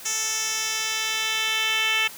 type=tone with band-pass filter sweep; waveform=10% pulse; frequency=440 Hz; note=A4; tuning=in tune; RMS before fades=-25 dBFS; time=0.05-2.08 s; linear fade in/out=10 ms; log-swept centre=6300 to 2900 Hz; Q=2.4; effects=white hiss -41 dBFS RMS until 2.17 s + high-pass 80 Hz 12 dB/octave